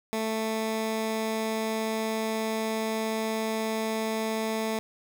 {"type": "tone", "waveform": "15% pulse", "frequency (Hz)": 220.8, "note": "A3", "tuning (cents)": 6, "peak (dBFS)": -21, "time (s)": [0.13, 4.79], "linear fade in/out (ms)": 0, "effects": []}